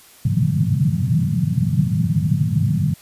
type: band-pass noise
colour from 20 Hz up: white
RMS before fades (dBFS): -18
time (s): 0.25-2.94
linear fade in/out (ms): 5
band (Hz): 100 to 180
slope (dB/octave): 48
effects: white hiss -47 dBFS RMS until 3.01 s + resampled to 32000 Hz